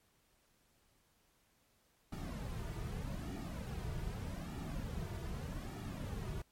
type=noise with flanger; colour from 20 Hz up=brown; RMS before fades=-42 dBFS; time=2.12-6.42 s; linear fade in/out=5 ms; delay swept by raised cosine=1.9 to 3.8 ms; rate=0.82 Hz; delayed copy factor=-0.65; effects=pink hiss -73 dBFS RMS until 6.51 s + MP3 64 kbps